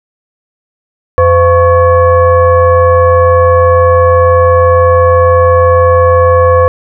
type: tone with frequency modulation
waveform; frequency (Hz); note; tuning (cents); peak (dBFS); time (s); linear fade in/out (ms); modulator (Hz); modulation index
sine; 510; C5; -44; -3; 1.18-6.68; 0; 598; 1
effects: none